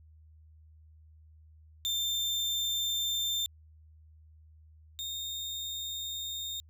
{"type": "tone pair in turn", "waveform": "35% pulse", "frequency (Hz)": [3584, 3670], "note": ["A7", "A#7"], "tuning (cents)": [31, -28], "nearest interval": "unison", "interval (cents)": 41, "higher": "second", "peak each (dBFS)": [-27, -33], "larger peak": "first", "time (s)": [[1.85, 3.46], [4.99, 6.6]], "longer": "neither", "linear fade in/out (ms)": 0, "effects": ["added 78 Hz sine -54 dBFS peak until 6.69 s"]}